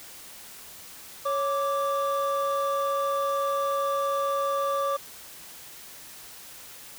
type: tone pair together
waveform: triangle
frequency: 554.4 / 1169.3 Hz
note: C#5 / D6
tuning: 0 / -8 cents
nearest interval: octave + minor second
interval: 1292 cents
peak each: -25 dBFS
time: 1.25-4.97 s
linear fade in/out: 10 ms
effects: white hiss -45 dBFS RMS until 6.98 s